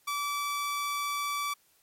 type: tone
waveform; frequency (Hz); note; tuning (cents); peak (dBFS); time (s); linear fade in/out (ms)
sawtooth; 1155; D6; -29; -26; 0.07-1.54; 10
effects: white hiss -66 dBFS RMS until 1.82 s + MP3 64 kbps